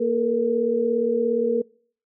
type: tone cluster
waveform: sine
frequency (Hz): 233.1 / 437.4 / 474.6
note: A#3 / A4 / A#4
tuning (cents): 0 / -10 / +31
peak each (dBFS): -26 / -25 / -21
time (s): 0-1.62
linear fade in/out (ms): 10
effects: noise-tail reverb RT60 0.5 s tail -25 dB re dry